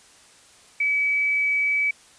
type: tone with frequency modulation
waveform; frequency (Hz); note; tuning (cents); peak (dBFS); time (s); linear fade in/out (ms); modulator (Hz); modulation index
sine; 2287; D7; -47; -19; 0.8-1.91; 5; 76; 0.21
effects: white hiss -52 dBFS RMS until 2.18 s + resampled to 22050 Hz